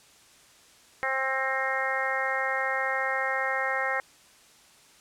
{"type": "harmonic tone", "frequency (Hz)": 265.5, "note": "C4", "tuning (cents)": 25, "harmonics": [2, 3, 4, 5, 6, 7, 8], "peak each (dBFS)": [-33, -33, -36, -34, -35, -30, -34], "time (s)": [1.03, 4], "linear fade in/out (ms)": 0, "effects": ["white hiss -56 dBFS RMS until 5 s", "low-pass 9000 Hz 12 dB/octave"]}